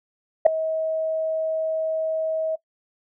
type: tone with ADSR envelope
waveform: sine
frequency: 638 Hz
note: D#5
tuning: 43 cents sharp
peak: -4 dBFS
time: 0.45-2.56 s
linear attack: 14 ms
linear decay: 3 ms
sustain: -18 dB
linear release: 13 ms
effects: noise-tail reverb RT60 0.1 s tail -19 dB re dry + tanh soft clip ceiling -3 dBFS